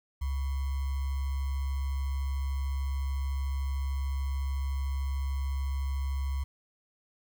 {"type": "tone with sample-and-hold", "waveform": "sine", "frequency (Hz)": 68.2, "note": "C#2", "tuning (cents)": -28, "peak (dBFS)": -28, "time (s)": [0.21, 6.44], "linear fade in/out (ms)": 10, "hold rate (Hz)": 1050, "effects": []}